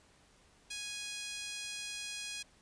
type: tone with high-pass filter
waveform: 5% pulse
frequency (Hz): 829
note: G#5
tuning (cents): -3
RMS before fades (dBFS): -42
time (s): 0.7-2.43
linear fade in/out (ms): 10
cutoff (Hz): 2400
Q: 1.7
effects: pink hiss -65 dBFS RMS until 2.61 s + resampled to 22050 Hz